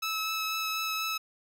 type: tone with vibrato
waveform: 15% pulse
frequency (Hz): 1300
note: E6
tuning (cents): -24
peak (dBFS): -23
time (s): 0.02-1.18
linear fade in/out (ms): 10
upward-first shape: triangle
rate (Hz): 4.1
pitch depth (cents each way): 13
effects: none